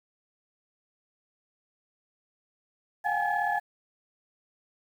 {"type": "tone cluster", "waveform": "sine", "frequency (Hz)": [715, 802, 839, 1716], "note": ["F5", "G5", "G#5", "A6"], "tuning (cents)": [41, 39, 17, -44], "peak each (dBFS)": -30, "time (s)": [3.04, 3.6], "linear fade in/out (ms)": 20, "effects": ["tanh soft clip ceiling -16 dBFS", "9-bit"]}